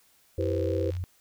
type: tone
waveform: sine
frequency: 89.6 Hz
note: F2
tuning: 45 cents sharp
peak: -29 dBFS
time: 0.38-1.04 s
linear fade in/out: 0 ms
type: chord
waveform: sine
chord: C major seventh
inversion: first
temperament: equal with one note detuned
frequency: 329.6 / 392 / 486.5 / 523.3 Hz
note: E4 / G4 / B4 / C5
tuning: 0 / 0 / -26 / 0 cents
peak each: -32 dBFS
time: 0.38-0.91 s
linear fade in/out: 10 ms
type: click train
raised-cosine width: 0.2 ms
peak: -31 dBFS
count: 37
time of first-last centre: 0.41-0.967 s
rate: 64.6 Hz
effects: white hiss -63 dBFS RMS until 1.2 s